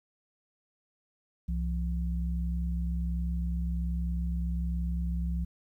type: tone pair together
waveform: sine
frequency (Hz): 64.5 / 172.19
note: C2 / F3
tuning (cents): -24 / -24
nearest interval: octave + perfect fourth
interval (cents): 1700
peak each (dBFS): -29 / -34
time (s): 1.48-5.45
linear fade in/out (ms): 10
effects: 11-bit